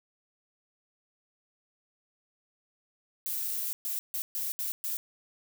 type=noise bursts at uneven times; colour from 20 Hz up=violet; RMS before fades=-33 dBFS; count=6; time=3.26-3.73 / 3.85-3.99 / 4.14-4.22 / 4.35-4.52 / 4.59-4.72 / 4.84-4.97 s; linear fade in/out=0 ms; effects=none